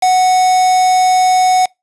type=tone with quantisation; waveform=triangle; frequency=740 Hz; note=F#5; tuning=in tune; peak=-6 dBFS; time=0.02-1.66 s; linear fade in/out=10 ms; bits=3; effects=noise-tail reverb RT60 0.2 s tail -26 dB re dry + resampled to 24000 Hz